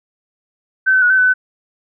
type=tone with pitch steps; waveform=sine; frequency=1534 / 1522 / 1460 / 1530 / 1500 / 1510 Hz; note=G6 / F#6 / F#6 / G6 / F#6 / F#6; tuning=-38 / +48 / -24 / -42 / +23 / +35 cents; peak=-9 dBFS; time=0.86-1.34 s; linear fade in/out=20 ms; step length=80 ms; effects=none